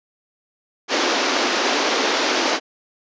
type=band-pass noise; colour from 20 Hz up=pink; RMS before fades=-20 dBFS; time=0.88-2.6 s; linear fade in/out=50 ms; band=260 to 6300 Hz; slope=48 dB/octave; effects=resampled to 16000 Hz